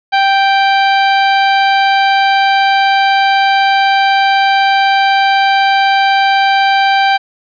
sawtooth tone, 784 Hz, G5, in tune, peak -4 dBFS, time 0.12-7.18 s, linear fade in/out 20 ms, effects resampled to 11025 Hz + 7-bit

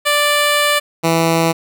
10% pulse tone pair in turn, 587.3 / 164.81 Hz, D5 / E3, 0 / 0 cents, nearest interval octave + minor seventh, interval 2200 cents, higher first, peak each -4 dBFS, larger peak neither, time 0.05-0.8 / 1.03-1.53 s, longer first, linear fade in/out 20 ms, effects none

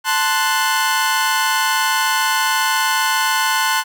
sawtooth chord, F# diminished, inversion first, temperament equal, 880 / 1046.5 / 1480 Hz, A5 / C6 / F#6, 0 / 0 / 0 cents, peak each -16 dBFS, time 0.04-3.84 s, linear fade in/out 50 ms, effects none

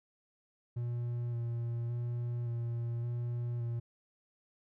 triangle tone with vibrato, 118.8 Hz, A#2, 33 cents sharp, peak -31 dBFS, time 0.76-3.8 s, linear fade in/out 10 ms, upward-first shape square, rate 0.88 Hz, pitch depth 16 cents each way, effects none

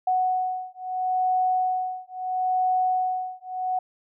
sine beating tone pair, 740 / 740.75 Hz, F#5 / F#5, 0 / +2 cents, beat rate 0.75 Hz, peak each -25 dBFS, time 0.07-3.79 s, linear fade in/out 5 ms, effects none

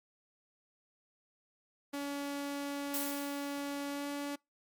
sawtooth tone with pitch glide, 283.5 to 286 Hz, C#4 to D4, +39 to -46 cents, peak -32 dBFS, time 1.93-4.36 s, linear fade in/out 10 ms, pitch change +15 cents, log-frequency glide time 3.89-4.08 s
blue noise with exponential decay, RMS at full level -35 dBFS, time 2.94-3.86 s, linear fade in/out 1 ms, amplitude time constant 200 ms
effects noise-tail reverb RT60 0.2 s tail -25 dB re dry + MP3 96 kbps

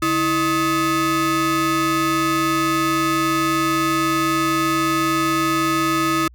40% pulse ring-modulated tone, 468.1 Hz, A#4, 7 cents sharp, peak -13 dBFS, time 0.02-6.28 s, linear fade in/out 5 ms, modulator 794 Hz, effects added 60 Hz sine -43 dBFS peak until 6.34 s

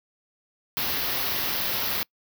white band-stop noise, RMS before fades -27 dBFS, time 0.77-2.03 s, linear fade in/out 0 ms, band 5500 to 12000 Hz, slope 48 dB/octave, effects noise-tail reverb RT60 0.1 s tail -26 dB re dry

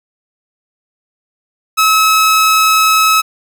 sawtooth tone, 1290 Hz, E6, 38 cents flat, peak -4 dBFS, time 1.77-3.22 s, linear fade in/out 20 ms, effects none

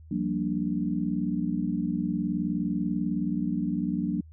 sine chord, G minor seventh, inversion third, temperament equal with one note detuned, 174.61 / 194.19 / 233.1 / 293.7 Hz, F3 / G3 / Bb3 / D4, 0 / -16 / 0 / 0 cents, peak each -31 dBFS, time 0.11-4.21 s, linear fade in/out 5 ms, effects added 79 Hz sine -46 dBFS peak until 4.32 s

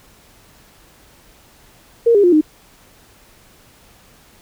sine tone with pitch steps, 466.2 / 405.9 / 353.3 / 307.6 Hz, A#4 / G#4 / F4 / D#4, 0 / -40 / +20 / -20 cents, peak -8 dBFS, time 2.06-2.412 s, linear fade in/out 10 ms, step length 88 ms, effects pink hiss -49 dBFS RMS until 4.41 s

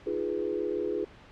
sine chord, F half-diminished seventh, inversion third, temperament equal, 311.1 / 349.2 / 415.3 / 493.9 Hz, Eb4 / F4 / Ab4 / Cb5, 0 / 0 / 0 / 0 cents, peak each -37 / -33 / -31 / -36 dBFS, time 0.06-1.05 s, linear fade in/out 10 ms, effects pink hiss -52 dBFS RMS until 1.31 s + low-pass 3000 Hz 12 dB/octave

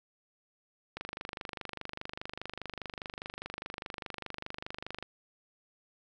click train, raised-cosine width 0.3 ms, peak -22 dBFS, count 102, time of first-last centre 0.97-5.026 s, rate 24.9 Hz, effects none

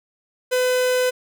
45% pulse tone, 504 Hz, B4, 35 cents sharp, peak -17 dBFS, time 0.51-1.11 s, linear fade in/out 20 ms, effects none

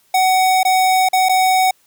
square tone with dropouts, 749 Hz, F#5, 21 cents sharp, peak -12 dBFS, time 0.14-1.71 s, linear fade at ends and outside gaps 5 ms, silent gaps 0.632-0.65 / 1.088-1.131 / 1.287-1.293 s, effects white hiss -57 dBFS RMS until 1.86 s + high-pass 60 Hz 12 dB/octave

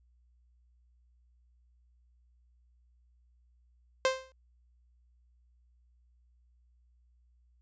sawtooth tone with exponential decay, 523.3 Hz, C5, in tune, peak -18 dBFS, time 4.05-4.32 s, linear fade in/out 1 ms, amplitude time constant 57 ms, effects added 60 Hz sine -63 dBFS peak until 7.61 s + resampled to 16000 Hz

